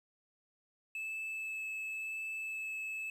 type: tone with vibrato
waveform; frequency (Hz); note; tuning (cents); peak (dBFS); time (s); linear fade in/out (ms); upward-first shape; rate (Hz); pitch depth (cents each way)
triangle; 2613; E7; -16; -36; 0.95-3.1; 2; sine; 0.94; 8
effects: 11-bit